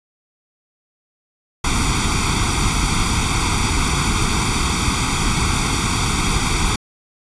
pink noise with comb filter, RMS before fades -18 dBFS, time 1.64-6.76 s, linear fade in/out 5 ms, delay 0.86 ms, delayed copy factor +1, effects resampled to 22050 Hz

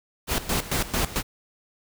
pink noise with tremolo, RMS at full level -24 dBFS, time 0.27-1.23 s, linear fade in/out 50 ms, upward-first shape square, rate 4.5 Hz, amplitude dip 80%, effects none

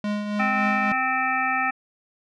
square tone with tremolo, 207.7 Hz, G#3, in tune, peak -23 dBFS, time 0.04-0.92 s, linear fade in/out 2 ms, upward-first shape triangle, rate 3.6 Hz, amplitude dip 50%
harmonic tone, 260 Hz, C4, 11 cents flat, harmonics 1 / 3 / 5 / 7 / 9 / 10, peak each -34 / -26 / -26 / -26 / -28 / -34 dBFS, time 0.39-1.71 s, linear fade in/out 10 ms
effects low-pass 4000 Hz 12 dB/octave

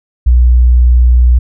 sine tone, 61 Hz, B1, 21 cents flat, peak -3 dBFS, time 0.26-1.39 s, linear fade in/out 10 ms, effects none

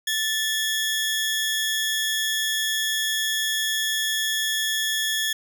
sawtooth tone pair together, 1760 / 3322 Hz, A6 / G#7, 0 / 0 cents, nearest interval major seventh, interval 1100 cents, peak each -22 / -22 dBFS, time 0.07-5.33 s, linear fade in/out 5 ms, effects none

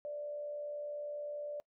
sine tone with frequency modulation, 587.3 Hz, D5, in tune, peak -38 dBFS, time 0.05-1.6 s, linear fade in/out 0 ms, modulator 69.8 Hz, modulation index 0.24, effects noise-tail reverb RT60 0.1 s tail -24 dB re dry

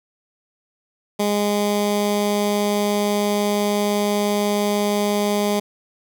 15% pulse tone with notch filter, 205.9 Hz, G#3, 15 cents flat, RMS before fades -20 dBFS, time 1.19-5.6 s, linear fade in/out 10 ms, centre 1700 Hz, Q 2, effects none

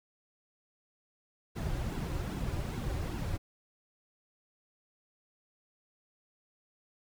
brown noise with flanger, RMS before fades -35 dBFS, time 1.55-3.38 s, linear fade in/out 20 ms, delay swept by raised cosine 1.6 to 4.7 ms, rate 2.5 Hz, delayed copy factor -0.75, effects none

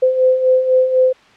sine beating tone pair, 511 / 515 Hz, C5 / C5, -41 / -28 cents, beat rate 4 Hz, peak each -18 / -11 dBFS, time 0.02-1.13 s, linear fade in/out 10 ms, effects white hiss -47 dBFS RMS until 1.36 s + low-pass 3000 Hz 12 dB/octave

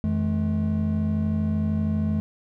triangle tone cluster, 88.3 / 160.9 / 213.9 Hz, F2 / E3 / A3, +20 / -42 / -49 cents, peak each -24 / -27 / -22 dBFS, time 0.04-2.2 s, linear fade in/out 0 ms, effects none

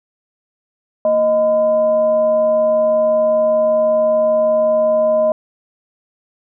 sine tone with frequency modulation, 622.3 Hz, D#5, in tune, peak -11 dBFS, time 1.05-5.32 s, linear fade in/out 2 ms, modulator 391 Hz, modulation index 0.33, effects none

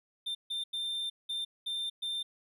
triangle tone bursts at uneven times, 3589 Hz, A7, 34 cents sharp, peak -31 dBFS, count 6, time 0.26-0.35 / 0.5-0.64 / 0.73-1.1 / 1.29-1.45 / 1.66-1.9 / 2.02-2.23 s, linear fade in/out 10 ms, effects none

